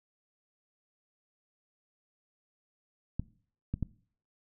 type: clicks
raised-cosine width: 5 ms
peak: -19 dBFS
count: 3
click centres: 3.196 / 3.74 / 3.827 s
effects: noise-tail reverb RT60 0.5 s tail -20 dB re dry